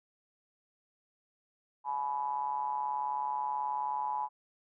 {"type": "ring-modulated tone", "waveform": "triangle", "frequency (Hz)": 69.3, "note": "C#2", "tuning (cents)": 0, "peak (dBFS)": -26, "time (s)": [1.84, 4.29], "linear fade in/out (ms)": 50, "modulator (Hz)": 919, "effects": []}